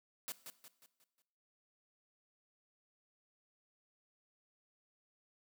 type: noise with echo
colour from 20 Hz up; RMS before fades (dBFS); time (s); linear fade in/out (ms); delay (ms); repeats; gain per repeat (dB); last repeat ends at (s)
white; -42; 0.28-0.32; 0; 180; 5; -7; 1.22
effects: noise-tail reverb RT60 0.9 s tail -17 dB re dry + high-pass 200 Hz 12 dB/octave